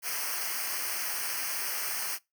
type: noise with comb filter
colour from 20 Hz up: white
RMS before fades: -33 dBFS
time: 0.02-2.19 s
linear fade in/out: 50 ms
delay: 0.27 ms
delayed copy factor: -1
effects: noise-tail reverb RT60 0.2 s tail -22 dB re dry